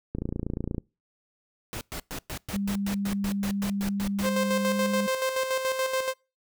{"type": "click train", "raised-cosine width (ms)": 3, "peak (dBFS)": -17, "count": 19, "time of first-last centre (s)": [0.15, 0.782], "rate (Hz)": 28.5}
{"type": "noise bursts", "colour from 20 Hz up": "pink", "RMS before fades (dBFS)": -35, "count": 14, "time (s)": [1.73, 4.266], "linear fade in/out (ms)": 0, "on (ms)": 79, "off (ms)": 110}
{"type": "tone with pitch glide", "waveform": "sine", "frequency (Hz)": [199.5, 201.9], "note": ["G3", "G#3"], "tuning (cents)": [31, -49], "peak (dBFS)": -26, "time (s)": [2.53, 5.07], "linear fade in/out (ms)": 10, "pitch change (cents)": 20, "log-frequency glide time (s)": [4.66, 4.8]}
{"type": "tone with tremolo", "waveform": "sawtooth", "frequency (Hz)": 523.3, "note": "C5", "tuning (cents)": 0, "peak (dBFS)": -20, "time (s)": [4.22, 6.14], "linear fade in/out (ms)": 50, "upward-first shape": "square", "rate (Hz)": 7, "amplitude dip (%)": 50}
{"effects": ["noise-tail reverb RT60 0.3 s tail -26 dB re dry"]}